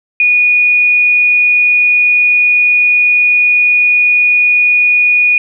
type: tone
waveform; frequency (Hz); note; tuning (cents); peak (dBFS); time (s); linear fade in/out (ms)
sine; 2458; D#7; -22; -6; 0.2-5.38; 2
effects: none